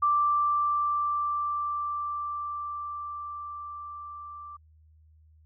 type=tone with level ramp; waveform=sine; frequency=1174.7 Hz; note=D6; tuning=in tune; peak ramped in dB=-20 to -40 dBFS; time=0.02-4.57 s; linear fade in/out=10 ms; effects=added 78 Hz sine -55 dBFS peak until 5.45 s